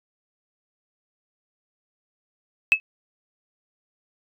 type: tone with exponential decay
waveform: sine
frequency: 2595 Hz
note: E7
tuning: 28 cents flat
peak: -7 dBFS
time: 2.72-2.8 s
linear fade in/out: 0 ms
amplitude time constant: 17 ms
effects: tanh soft clip ceiling -5 dBFS